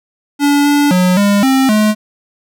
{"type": "tone with pitch steps", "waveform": "square", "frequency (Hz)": [286.8, 289, 181.8, 202.4, 265.6, 213.2], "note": ["D4", "D4", "F#3", "G#3", "C4", "G#3"], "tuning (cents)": [-41, -28, -30, -44, 26, 46], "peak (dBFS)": -9, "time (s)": [0.39, 1.95], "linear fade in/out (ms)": 50, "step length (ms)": 260, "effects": []}